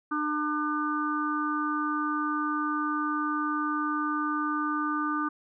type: harmonic tone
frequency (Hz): 300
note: D4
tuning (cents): +37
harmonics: 1 / 3 / 4 / 5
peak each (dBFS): -30 / -39 / -29 / -35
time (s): 0.11-5.29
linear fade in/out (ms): 10
effects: none